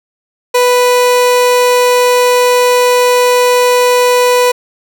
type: tone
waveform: 30% pulse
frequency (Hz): 493.9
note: B4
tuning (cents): 0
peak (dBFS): -4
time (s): 0.54-4.52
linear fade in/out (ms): 10
effects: none